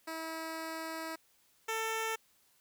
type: tone pair in turn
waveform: 10% pulse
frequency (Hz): 323 / 445.7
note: E4 / A4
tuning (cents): -35 / +22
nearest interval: tritone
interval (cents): 557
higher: second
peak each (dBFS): -30 / -25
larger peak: second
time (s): 0.07-1.16 / 1.68-2.16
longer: first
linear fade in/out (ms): 10
effects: white hiss -69 dBFS RMS until 2.6 s